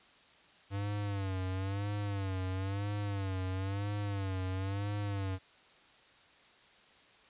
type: tone with vibrato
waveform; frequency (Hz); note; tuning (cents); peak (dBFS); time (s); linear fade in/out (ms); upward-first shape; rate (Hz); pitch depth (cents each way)
square; 98; G2; 0; -34; 0.7-5.39; 50; sine; 1; 89
effects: white hiss -61 dBFS RMS until 7.29 s + resampled to 8000 Hz